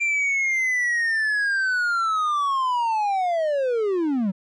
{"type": "linear sweep", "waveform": "triangle", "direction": "down", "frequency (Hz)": [2377, 180], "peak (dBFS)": -18, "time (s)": [0, 4.32], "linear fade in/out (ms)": 20, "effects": ["resampled to 22050 Hz"]}